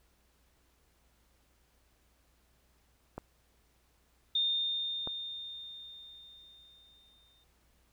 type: clicks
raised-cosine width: 1 ms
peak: -25 / -25 dBFS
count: 2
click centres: 3.18 / 5.074 s
type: tone with exponential decay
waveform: sine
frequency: 3637 Hz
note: A#7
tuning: 43 cents flat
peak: -26 dBFS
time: 4.35-7.44 s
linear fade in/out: 5 ms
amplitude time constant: 670 ms
effects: added 60 Hz sine -70 dBFS peak until 7.92 s + pink hiss -71 dBFS RMS until 7.92 s